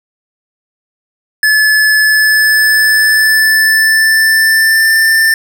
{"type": "tone with pitch glide", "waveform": "square", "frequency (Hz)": [1724, 1784.8], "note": ["A6", "A6"], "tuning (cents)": [-36, 24], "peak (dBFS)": -7, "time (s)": [1.43, 5.34], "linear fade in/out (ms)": 2, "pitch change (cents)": 60, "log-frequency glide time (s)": [2.03, 5.07], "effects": []}